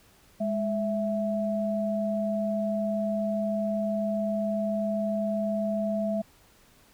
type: tone pair together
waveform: sine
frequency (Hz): 207.5 / 660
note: G#3 / E5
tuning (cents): -1 / +2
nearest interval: octave + minor sixth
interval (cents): 2003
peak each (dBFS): -28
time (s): 0.4-6.22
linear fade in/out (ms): 10
effects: pink hiss -59 dBFS RMS until 6.93 s